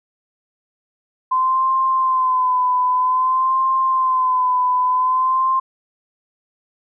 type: tone with vibrato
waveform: sine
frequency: 1027 Hz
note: C6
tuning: 33 cents flat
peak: -14 dBFS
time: 1.31-5.6 s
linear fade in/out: 10 ms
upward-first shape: sine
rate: 0.52 Hz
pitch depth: 44 cents each way
effects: none